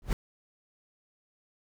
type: noise with exponential growth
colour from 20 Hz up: brown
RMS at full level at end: -18 dBFS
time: 0.02-0.13 s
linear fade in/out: 1 ms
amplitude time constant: 22 ms
effects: none